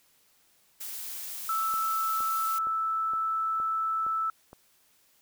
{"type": "noise", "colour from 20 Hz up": "blue", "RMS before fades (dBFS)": -38, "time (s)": [0.8, 2.59], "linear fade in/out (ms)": 10}
{"type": "tone", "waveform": "sine", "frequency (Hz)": 1316, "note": "E6", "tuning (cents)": -3, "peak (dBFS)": -26, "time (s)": [1.49, 4.3], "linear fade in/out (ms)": 2}
{"type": "click train", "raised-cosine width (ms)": 1, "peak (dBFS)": -32, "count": 7, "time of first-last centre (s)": [1.74, 4.531], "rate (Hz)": 2.15}
{"effects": ["white hiss -65 dBFS RMS until 5.21 s"]}